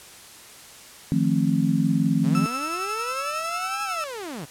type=chord; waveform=sine; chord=F dominant seventh; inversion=third; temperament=equal with one note detuned; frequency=155.56 / 174.61 / 220 / 265.4 Hz; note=Eb3 / F3 / A3 / C4; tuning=0 / 0 / 0 / +25 cents; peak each=-24 dBFS; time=1.12-2.46 s; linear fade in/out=0 ms
type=linear two-way sweep; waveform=sawtooth; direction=up then down; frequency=119.8 to 826 to 119.8 Hz; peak=-28 dBFS; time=2.23-4.46 s; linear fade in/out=20 ms; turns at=3.83 s
type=tone with tremolo; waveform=35% pulse; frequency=1318.5 Hz; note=E6; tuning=in tune; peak=-24 dBFS; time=2.35-4.04 s; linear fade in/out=0 ms; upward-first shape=sine; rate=11 Hz; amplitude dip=35%
effects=white hiss -45 dBFS RMS until 4.5 s + low-pass 11000 Hz 12 dB/octave